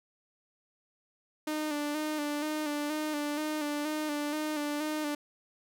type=tone with vibrato; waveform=sawtooth; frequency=300 Hz; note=D4; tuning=37 cents sharp; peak=-27 dBFS; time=1.47-5.15 s; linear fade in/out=5 ms; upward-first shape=square; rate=2.1 Hz; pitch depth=37 cents each way; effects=none